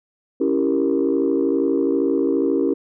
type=chord; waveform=sine; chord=C# diminished seventh; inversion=none; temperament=equal; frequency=277.2 / 329.6 / 392 / 466.2 Hz; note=C#4 / E4 / G4 / Bb4; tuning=0 / 0 / 0 / 0 cents; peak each=-20 / -21 / -21 / -23 dBFS; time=0.4-2.74 s; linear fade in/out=10 ms; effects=tanh soft clip ceiling -9 dBFS